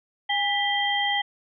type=tone cluster; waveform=sine; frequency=815 / 1973 / 3172 Hz; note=G#5 / B6 / G7; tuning=-33 / -2 / +20 cents; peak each=-26 dBFS; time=0.29-1.22 s; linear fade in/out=10 ms; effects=none